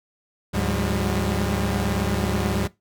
sawtooth tone cluster, 72.8 / 104.4 / 181.6 / 200.3 Hz, D2 / G#2 / F#3 / G3, -15 / +10 / -32 / +38 cents, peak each -23 dBFS, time 0.53-2.68 s, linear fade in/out 20 ms, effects noise-tail reverb RT60 0.2 s tail -20 dB re dry

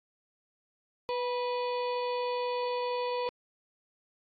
harmonic tone with a mistuned harmonic, 493.9 Hz, B4, in tune, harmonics 1 / 2 / 4 / 5 / 6 / 7 / 8 / 9, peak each -31 / -34 / -50 / -44 / -50 / -48 / -56 / -47 dBFS, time 1.09-3.29 s, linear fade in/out 0 ms, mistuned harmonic 2, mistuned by -23 cents, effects AAC 32 kbps

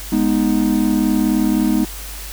triangle chord, G# minor, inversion none, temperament equal, 207.7 / 246.9 / 311.1 Hz, G#3 / B3 / D#4, 0 / 0 / 0 cents, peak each -16 dBFS, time 0.12-1.85 s, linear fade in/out 5 ms, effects added 50 Hz sine -31 dBFS peak until 2.32 s + white hiss -33 dBFS RMS until 2.32 s

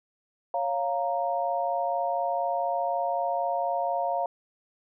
sine chord, Bb minor, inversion first, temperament equal, 554.4 / 698.5 / 932.3 Hz, Db5 / F5 / Bb5, 0 / 0 / 0 cents, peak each -31 / -27 / -31 dBFS, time 0.54-4.26 s, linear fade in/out 2 ms, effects none

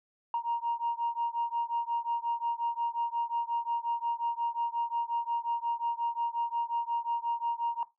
sine beating tone pair, 935 / 940.6 Hz, A#5 / A#5, +5 / +15 cents, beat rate 5.6 Hz, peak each -31 / -31 dBFS, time 0.34-7.83 s, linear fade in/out 2 ms, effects noise-tail reverb RT60 0.2 s tail -18 dB re dry + tanh soft clip ceiling -23 dBFS

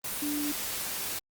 sine tone in noise, 293.7 Hz, D4, in tune, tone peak -30 dBFS, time 0.22-0.52 s, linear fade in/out 5 ms, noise white, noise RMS -34 dBFS, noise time 0.04-1.19 s, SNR +1 dB, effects Opus 24 kbps

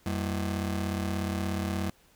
30% pulse ring-modulated tone, 139.6 Hz, C#3, 13 cents sharp, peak -23 dBFS, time 0.06-1.9 s, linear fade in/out 0 ms, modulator 51.4 Hz, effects pink hiss -62 dBFS RMS until 2.15 s

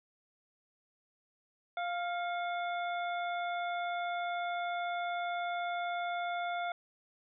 harmonic tone with a mistuned harmonic, 698.5 Hz, F5, in tune, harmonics 1 / 2 / 3 / 5, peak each -34 / -40 / -44 / -48 dBFS, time 1.77-6.72 s, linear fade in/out 2 ms, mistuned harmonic 3, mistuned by +58 cents, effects none

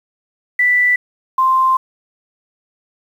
sine tone pair in turn, 1975.5 / 1046.5 Hz, B6 / C6, 0 / 0 cents, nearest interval major seventh, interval 1100 cents, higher first, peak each -10 dBFS, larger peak neither, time 0.59-0.96 / 1.38-1.77 s, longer second, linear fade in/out 5 ms, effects 7-bit

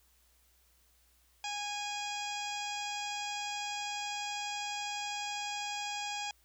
harmonic tone, 824 Hz, G#5, 14 cents flat, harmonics 1 / 2 / 3 / 4 / 5 / 6 / 7 / 8 / 9, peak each -39 / -48 / -42 / -43 / -54 / -46 / -50 / -49 / -49 dBFS, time 1.44-6.31 s, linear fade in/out 2 ms, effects added 60 Hz sine -69 dBFS peak until 6.44 s + white hiss -69 dBFS RMS until 6.44 s

